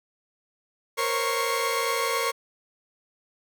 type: tone cluster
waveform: sawtooth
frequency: 465.6 / 518 / 548 / 1104 / 2090 Hz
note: A#4 / C5 / C#5 / C#6 / C7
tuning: -2 / -17 / -20 / -7 / -2 cents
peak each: -25 / -31 / -29 / -24 / -30 dBFS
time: 0.97-2.32 s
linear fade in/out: 20 ms
effects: none